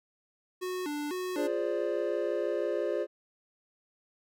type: tone with vibrato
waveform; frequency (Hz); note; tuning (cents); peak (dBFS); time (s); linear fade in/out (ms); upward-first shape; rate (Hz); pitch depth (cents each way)
square; 328.5; E4; -6; -33; 0.61-1.48; 20; square; 2; 190
type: chord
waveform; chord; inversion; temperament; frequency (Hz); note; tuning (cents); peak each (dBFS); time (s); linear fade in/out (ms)
triangle; D half-diminished seventh; first; equal with one note detuned; 349.2 / 415.3 / 527.5 / 587.3; F4 / Ab4 / C5 / D5; 0 / 0 / +14 / 0; -32; 1.35-3.07; 50
effects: none